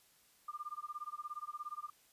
sine tone with tremolo, 1200 Hz, D6, 37 cents sharp, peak -38 dBFS, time 0.48-1.9 s, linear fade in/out 5 ms, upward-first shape sine, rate 17 Hz, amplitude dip 100%, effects white hiss -68 dBFS RMS until 2.12 s + resampled to 32000 Hz

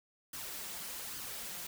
white noise with flanger, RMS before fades -43 dBFS, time 0.33-1.67 s, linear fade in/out 5 ms, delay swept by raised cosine 0.63 to 5.73 ms, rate 1.2 Hz, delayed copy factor +0.5, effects none

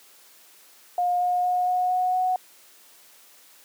sine tone with pitch steps, 713 / 718 / 723 / 728 / 733 / 738.1 Hz, F5 / F5 / F#5 / F#5 / F#5 / F#5, +36 / +48 / -40 / -28 / -16 / -4 cents, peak -20 dBFS, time 0.98-2.36 s, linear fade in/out 2 ms, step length 230 ms, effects white hiss -53 dBFS RMS until 3.64 s + high-pass 300 Hz 12 dB/octave

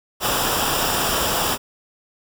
pink noise with comb filter, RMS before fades -21 dBFS, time 0.2-1.58 s, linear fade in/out 50 ms, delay 0.47 ms, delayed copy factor -0.65, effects none

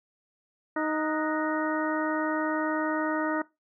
harmonic tone with a mistuned harmonic, 311.1 Hz, D#4, in tune, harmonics 1 / 2 / 3 / 4 / 5 / 6, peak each -29 / -32 / -34 / -35 / -36 / -37 dBFS, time 0.76-3.42 s, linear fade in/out 5 ms, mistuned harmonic 5, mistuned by -88 cents, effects noise-tail reverb RT60 0.2 s tail -19 dB re dry

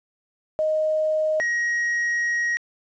sine / triangle tone pair in turn, 622.3 / 1890.8 Hz, D#5 / A#6, 0 / +24 cents, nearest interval octave + perfect fifth, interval 1924 cents, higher second, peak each -19 dBFS, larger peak neither, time 0.59-1.4 / 1.4-2.57 s, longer second, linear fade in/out 0 ms, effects resampled to 16000 Hz + 9-bit

